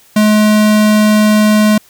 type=tone; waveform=square; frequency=212.6 Hz; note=G#3; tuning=41 cents sharp; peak=-7 dBFS; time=0.16-1.78 s; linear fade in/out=5 ms; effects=white hiss -46 dBFS RMS until 1.89 s